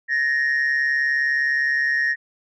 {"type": "tone pair together", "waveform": "sine", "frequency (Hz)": [1725.2, 1864.7], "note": ["A6", "A#6"], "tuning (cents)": [-35, 0], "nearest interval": "minor second", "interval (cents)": 135, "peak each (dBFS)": [-22, -17], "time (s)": [0.08, 2.16], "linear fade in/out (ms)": 50, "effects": ["tanh soft clip ceiling -15 dBFS"]}